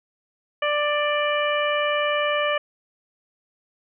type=harmonic tone; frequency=590 Hz; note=D5; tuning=8 cents sharp; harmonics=1 / 2 / 3 / 4 / 5; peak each=-23 / -26 / -28 / -29 / -30 dBFS; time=0.62-2.58 s; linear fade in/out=5 ms; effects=none